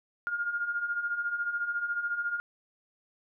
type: beating tone pair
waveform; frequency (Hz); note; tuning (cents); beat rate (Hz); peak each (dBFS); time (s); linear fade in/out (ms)
sine; 1405 / 1419; F6 / F6; +10 / +27; 14; -36 / -30; 0.27-2.4; 0
effects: none

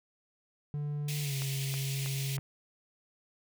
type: tone with pitch glide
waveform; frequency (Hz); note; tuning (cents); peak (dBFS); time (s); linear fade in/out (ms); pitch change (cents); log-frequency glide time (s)
triangle; 146.83 to 136.21; D3 to C#3; 0 to -30; -30; 0.74-2.39; 0; -130; 1.22-1.35
type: high-pass noise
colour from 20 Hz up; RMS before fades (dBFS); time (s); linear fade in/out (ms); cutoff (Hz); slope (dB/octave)
pink; -40; 1.08-2.37; 5; 2100; 48
type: click train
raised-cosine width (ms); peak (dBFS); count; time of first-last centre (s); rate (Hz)
0.5; -28; 4; 1.42-2.382; 3.12
effects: none

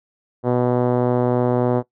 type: tone with low-pass filter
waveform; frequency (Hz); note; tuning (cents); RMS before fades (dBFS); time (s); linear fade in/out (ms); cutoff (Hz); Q
5% pulse; 123.47; B2; 0; -18; 0.43-1.83; 50; 510; 1.1
effects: noise-tail reverb RT60 0.1 s tail -18 dB re dry

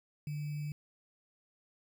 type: tone with sample-and-hold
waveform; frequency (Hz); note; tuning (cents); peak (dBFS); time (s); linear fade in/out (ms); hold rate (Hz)
sine; 148.2; D3; +16; -35; 0.27-0.72; 2; 2450
effects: none

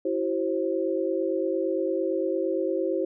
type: tone cluster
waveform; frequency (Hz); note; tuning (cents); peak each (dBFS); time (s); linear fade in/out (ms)
sine; 331.4 / 380.2 / 532; E4 / F#4 / C5; +9 / +47 / +29; -28; 0.05-3.05; 5
effects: none

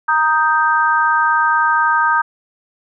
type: chord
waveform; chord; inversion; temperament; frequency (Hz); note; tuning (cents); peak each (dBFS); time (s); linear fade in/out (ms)
sine; Eb major; second; equal; 932.3 / 1244.5 / 1568; Bb5 / Eb6 / G6; 0 / 0 / 0; -16; 0.08-2.22; 10
effects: none

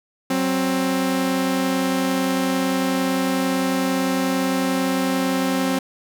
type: tone pair together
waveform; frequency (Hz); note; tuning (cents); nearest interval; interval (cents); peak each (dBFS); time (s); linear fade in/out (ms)
sawtooth; 186.58 / 264.3; F#3 / C4; +15 / +18; tritone; 603; -21 / -16; 0.3-5.79; 5
effects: none

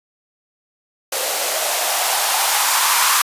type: noise with band-pass filter sweep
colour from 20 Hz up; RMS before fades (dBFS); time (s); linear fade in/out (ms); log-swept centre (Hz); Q
violet; -18; 1.12-3.22; 5; 520 to 1100; 3.6
effects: resampled to 32000 Hz

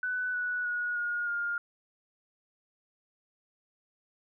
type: tone with pitch steps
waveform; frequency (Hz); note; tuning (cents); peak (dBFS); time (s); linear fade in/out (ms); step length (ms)
sine; 1496 / 1474.6 / 1453.4 / 1432.6 / 1412; F#6 / F#6 / F#6 / F6 / F6; +19 / -6 / -31 / +44 / +19; -29; 0.03-1.58; 2; 310
effects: none

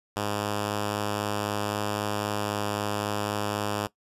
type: tone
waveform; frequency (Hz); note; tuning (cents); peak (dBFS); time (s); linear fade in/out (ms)
5% pulse; 103.83; G#2; 0; -16; 0.16-3.87; 5
effects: noise-tail reverb RT60 0.1 s tail -17 dB re dry + resampled to 32000 Hz

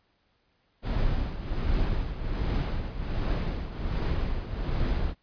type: noise with tremolo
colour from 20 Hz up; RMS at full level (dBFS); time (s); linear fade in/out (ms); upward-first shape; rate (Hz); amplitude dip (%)
brown; -25; 0.82-5.15; 50; triangle; 1.3; 70
effects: pink hiss -70 dBFS RMS until 5.22 s + resampled to 11025 Hz

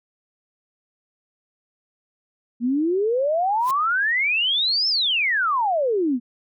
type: exponential two-way sweep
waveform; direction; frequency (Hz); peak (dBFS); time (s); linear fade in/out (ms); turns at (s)
sine; up then down; 229.5 to 5390 to 229.5; -18; 2.6-6.2; 50; 4.88
type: noise with exponential growth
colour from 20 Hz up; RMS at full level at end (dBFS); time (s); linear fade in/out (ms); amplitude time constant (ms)
white; -32; 3.57-3.71; 2; 30
effects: none

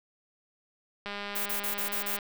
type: click train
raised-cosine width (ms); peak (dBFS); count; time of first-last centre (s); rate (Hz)
0.3; -21; 230; 1.06-2.188; 203
type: noise bursts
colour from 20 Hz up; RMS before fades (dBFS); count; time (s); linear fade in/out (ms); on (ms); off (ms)
violet; -32; 6; 1.35-2.17; 10; 110; 32
effects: none

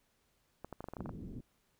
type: clicks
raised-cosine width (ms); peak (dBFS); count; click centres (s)
1; -29; 10; 0.646 / 0.727 / 0.806 / 0.842 / 0.886 / 0.936 / 0.968 / 1.006 / 1.059 / 1.093
type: low-pass noise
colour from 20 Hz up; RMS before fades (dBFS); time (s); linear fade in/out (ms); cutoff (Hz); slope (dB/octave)
white; -45; 0.98-1.41; 10; 280; 24
effects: pink hiss -75 dBFS RMS until 1.79 s

